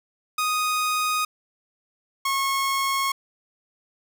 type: tone pair in turn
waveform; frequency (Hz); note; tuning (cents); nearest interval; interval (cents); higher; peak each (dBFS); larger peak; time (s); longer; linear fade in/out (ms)
sawtooth; 1244.5 / 1090.6; D#6 / C#6; 0 / -29; major second; 229; first; -18; neither; 0.38-1.25 / 2.25-3.12; neither; 5
effects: none